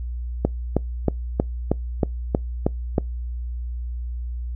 click train, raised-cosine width 2 ms, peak -4 dBFS, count 9, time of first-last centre 0.45-2.982 s, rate 3.16 Hz, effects noise-tail reverb RT60 0.2 s tail -26 dB re dry + added 60 Hz sine -26 dBFS peak until 4.55 s

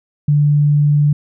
sine tone, 146.83 Hz, D3, in tune, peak -9 dBFS, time 0.28-1.13 s, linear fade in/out 5 ms, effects none

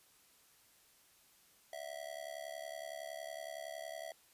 square tone with amplitude modulation, 656 Hz, E5, 9 cents flat, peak -40 dBFS, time 1.73-4.12 s, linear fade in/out 2 ms, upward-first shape sine, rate 70.8 Hz, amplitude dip 95%, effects white hiss -67 dBFS RMS until 4.33 s + resampled to 32000 Hz

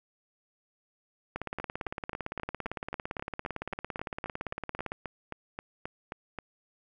two click trains, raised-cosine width 0.5 ms, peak -21 / -19 dBFS, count 19 / 64, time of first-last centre 1.6-6.387 / 1.36-4.919 s, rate 3.76 / 17.7 Hz, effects none

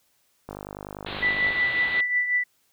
click train, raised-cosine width 1 ms, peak -21 dBFS, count 52, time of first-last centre 0.49-1.506 s, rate 50.2 Hz
white low-pass noise, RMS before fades -35 dBFS, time 1.06-2.01 s, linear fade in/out 5 ms, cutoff 4100 Hz, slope 96 dB/octave
sine tone with tremolo, 1975.5 Hz, B6, in tune, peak -18 dBFS, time 1.22-2.44 s, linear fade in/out 10 ms, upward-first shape triangle, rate 5.5 Hz, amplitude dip 65%
effects white hiss -67 dBFS RMS until 2.72 s

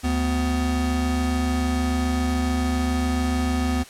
square tone pair together, 74.33 / 250 Hz, D2 / B3, +21 / +21 cents, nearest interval octave + major sixth, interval 2100 cents, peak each -24 dBFS, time 0.03-3.84 s, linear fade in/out 20 ms, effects white hiss -45 dBFS RMS until 3.89 s + low-pass 10000 Hz 12 dB/octave

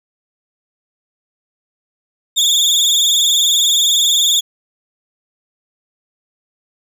30% pulse tone with vibrato, 3507 Hz, A7, 6 cents flat, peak -8 dBFS, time 2.36-4.41 s, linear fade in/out 20 ms, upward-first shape sine, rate 20 Hz, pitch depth 90 cents each way, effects none

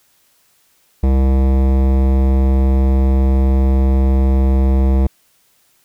sine tone with hard clipping, 66.2 Hz, C2, 21 cents sharp, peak -12 dBFS, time 1.03-5.07 s, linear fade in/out 5 ms, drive 17 dB, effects white hiss -57 dBFS RMS until 5.84 s

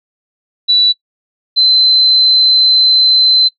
sine tone pair in turn, 3951 / 4067 Hz, B7 / C8, 0 / -50 cents, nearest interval minor second, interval 50 cents, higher second, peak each -6 dBFS, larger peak neither, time 0.68-0.93 / 1.56-3.49 s, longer second, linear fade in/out 20 ms, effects noise-tail reverb RT60 0.1 s tail -22 dB re dry

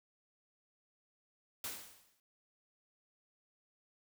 white noise with exponential decay, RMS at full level -39 dBFS, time 1.64-2.2 s, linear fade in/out 2 ms, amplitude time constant 120 ms, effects none

